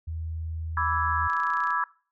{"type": "tone", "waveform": "sine", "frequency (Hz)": 80.9, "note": "E2", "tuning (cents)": -32, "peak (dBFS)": -30, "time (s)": [0.07, 1.28], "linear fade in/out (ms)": 10}
{"type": "chord", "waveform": "sine", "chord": "E dominant seventh", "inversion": "second", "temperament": "equal with one note detuned", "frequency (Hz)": [987.8, 1160.5, 1318.5, 1661.2], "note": ["B5", "D6", "E6", "G#6"], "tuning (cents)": [0, -21, 0, 0], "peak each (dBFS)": -29, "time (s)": [0.77, 1.84], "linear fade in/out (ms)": 2}
{"type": "click train", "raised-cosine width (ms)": 0.2, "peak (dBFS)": -29, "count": 13, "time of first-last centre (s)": [1.3, 1.705], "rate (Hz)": 29.6}
{"effects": ["noise-tail reverb RT60 0.4 s tail -22 dB re dry"]}